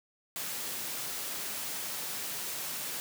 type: high-pass noise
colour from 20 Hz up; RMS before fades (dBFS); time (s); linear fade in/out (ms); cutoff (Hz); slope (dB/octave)
white; -37; 0.36-3; 0; 110; 24
effects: none